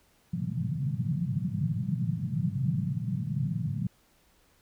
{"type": "band-pass noise", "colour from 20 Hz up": "white", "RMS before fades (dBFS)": -30, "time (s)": [0.33, 3.87], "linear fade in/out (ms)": 5, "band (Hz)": [110, 180], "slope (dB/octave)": 48, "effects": ["pink hiss -65 dBFS RMS until 4.61 s"]}